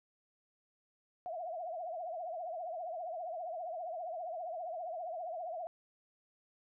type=tone with vibrato; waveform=sine; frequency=683 Hz; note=F5; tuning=39 cents flat; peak=-38 dBFS; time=1.26-5.67 s; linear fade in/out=0 ms; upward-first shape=triangle; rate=15 Hz; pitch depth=160 cents each way; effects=none